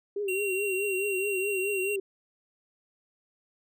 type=tone with vibrato; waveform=sine; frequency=392 Hz; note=G4; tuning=in tune; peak=-28 dBFS; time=0.16-2 s; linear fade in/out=5 ms; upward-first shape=triangle; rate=4.7 Hz; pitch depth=120 cents each way
type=tone; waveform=square; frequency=2747 Hz; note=F7; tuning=29 cents flat; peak=-31 dBFS; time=0.28-1.96 s; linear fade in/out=5 ms
effects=none